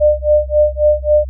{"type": "tone with tremolo", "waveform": "sine", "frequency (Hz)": 600, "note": "D5", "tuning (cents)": 37, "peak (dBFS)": -6, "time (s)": [0, 1.25], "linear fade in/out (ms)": 20, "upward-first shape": "sine", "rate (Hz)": 3.7, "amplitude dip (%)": 100, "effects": ["added 65 Hz sine -22 dBFS peak until 1.29 s"]}